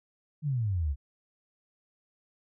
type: exponential sweep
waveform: sine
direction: down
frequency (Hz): 157.4 to 65.41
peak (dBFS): -26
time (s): 0.42-0.96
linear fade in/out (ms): 50
effects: none